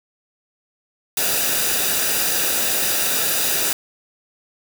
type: noise with comb filter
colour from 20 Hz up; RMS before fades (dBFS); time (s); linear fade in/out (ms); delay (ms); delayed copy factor
white; -20; 1.17-3.73; 2; 0.93; -0.55
effects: none